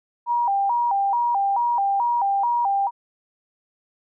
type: tone with vibrato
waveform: sine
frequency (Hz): 870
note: A5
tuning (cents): -20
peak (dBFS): -18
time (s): 0.26-2.91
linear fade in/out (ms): 50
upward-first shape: square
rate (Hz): 2.3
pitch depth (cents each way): 160
effects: none